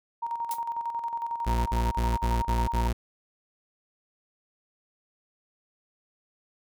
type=tone with tremolo; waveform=sine; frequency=932.3 Hz; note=A#5; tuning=in tune; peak=-27 dBFS; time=0.22-2.88 s; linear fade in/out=10 ms; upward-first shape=square; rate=11 Hz; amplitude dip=55%
type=noise with exponential decay; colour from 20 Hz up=blue; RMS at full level=-32 dBFS; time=0.51-0.63 s; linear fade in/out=1 ms; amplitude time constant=24 ms
type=tone bursts; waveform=40% pulse; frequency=58.4 Hz; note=A#1; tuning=4 cents sharp; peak=-23 dBFS; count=6; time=1.46-2.93 s; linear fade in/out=10 ms; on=200 ms; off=54 ms
effects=none